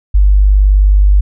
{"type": "tone", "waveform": "sine", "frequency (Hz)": 49.54, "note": "G1", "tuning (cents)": 19, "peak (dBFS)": -4, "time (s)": [0.14, 1.21], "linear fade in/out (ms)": 10, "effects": []}